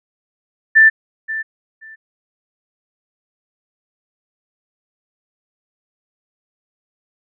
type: tone with echo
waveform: sine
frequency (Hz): 1771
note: A6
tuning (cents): +11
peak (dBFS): -5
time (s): 0.75-0.9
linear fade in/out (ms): 20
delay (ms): 530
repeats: 2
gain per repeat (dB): -15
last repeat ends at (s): 1.96
effects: none